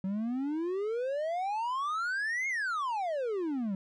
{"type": "exponential two-way sweep", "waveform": "triangle", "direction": "up then down", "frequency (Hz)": [185.7, 2181, 185.7], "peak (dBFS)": -28, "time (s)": [0.04, 3.75], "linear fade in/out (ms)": 2, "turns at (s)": 2.48, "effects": ["resampled to 22050 Hz"]}